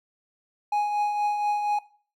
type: tone with tremolo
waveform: triangle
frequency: 830.6 Hz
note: G#5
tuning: in tune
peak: -18 dBFS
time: 0.72-1.79 s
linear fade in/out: 5 ms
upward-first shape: triangle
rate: 4.2 Hz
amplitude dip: 45%
effects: noise-tail reverb RT60 0.4 s tail -17 dB re dry + MP3 96 kbps